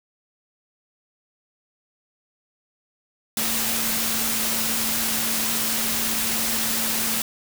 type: tone in noise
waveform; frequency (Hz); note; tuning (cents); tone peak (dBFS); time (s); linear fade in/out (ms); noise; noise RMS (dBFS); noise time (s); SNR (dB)
sine; 224; A3; +31; -33; 3.37-7.22; 2; white; -24; 3.37-7.22; -12
effects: none